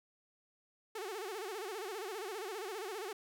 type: tone with vibrato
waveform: sawtooth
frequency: 404.5 Hz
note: G#4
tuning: 46 cents flat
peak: -36 dBFS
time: 0.95-3.13 s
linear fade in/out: 5 ms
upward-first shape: sine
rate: 15 Hz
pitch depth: 190 cents each way
effects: none